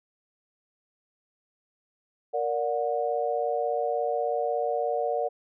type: chord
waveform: sine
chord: Bb augmented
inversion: none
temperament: just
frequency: 466.2 / 582.7 / 728.4 Hz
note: Bb4 / D5 / F#5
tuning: 0 / -14 / -27 cents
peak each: -29 dBFS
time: 2.33-5.29 s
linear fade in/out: 20 ms
effects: none